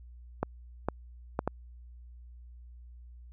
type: clicks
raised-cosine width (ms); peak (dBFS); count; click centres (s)
1; -14; 4; 0.43 / 0.886 / 1.391 / 1.476
effects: added 60 Hz sine -47 dBFS peak until 3.32 s